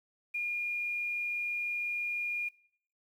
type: tone with quantisation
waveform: sine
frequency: 2422 Hz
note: D#7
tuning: 47 cents flat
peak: -31 dBFS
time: 0.34-2.49 s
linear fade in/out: 10 ms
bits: 10
effects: noise-tail reverb RT60 0.6 s tail -20 dB re dry